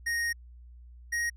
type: tone pair in turn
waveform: square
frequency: 1864.7 / 1878.8 Hz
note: A#6 / A#6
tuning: 0 / +13 cents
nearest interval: unison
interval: 13 cents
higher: second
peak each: -28 dBFS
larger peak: neither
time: 0.06-0.33 / 1.12-1.3 s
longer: first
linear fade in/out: 10 ms
effects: added 60 Hz sine -47 dBFS peak until 1.36 s + low-pass 12000 Hz 12 dB/octave